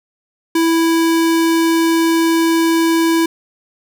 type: tone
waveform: square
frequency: 329.6 Hz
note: E4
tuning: in tune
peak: -12 dBFS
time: 0.55-3.26 s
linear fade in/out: 5 ms
effects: none